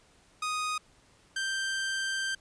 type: tone pair in turn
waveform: sawtooth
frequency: 1244.5 / 1568.8 Hz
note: D#6 / G6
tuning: 0 / +1 cents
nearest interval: major third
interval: 401 cents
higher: second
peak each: -26 dBFS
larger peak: neither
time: 0.42-0.78 / 1.36-2.35 s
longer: second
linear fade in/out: 5 ms
effects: pink hiss -62 dBFS RMS until 2.4 s + resampled to 22050 Hz